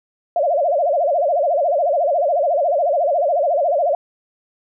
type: tone with vibrato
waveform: sine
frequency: 627 Hz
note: D#5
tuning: 13 cents sharp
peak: -14 dBFS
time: 0.36-3.95 s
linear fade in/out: 2 ms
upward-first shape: sine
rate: 14 Hz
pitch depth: 230 cents each way
effects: none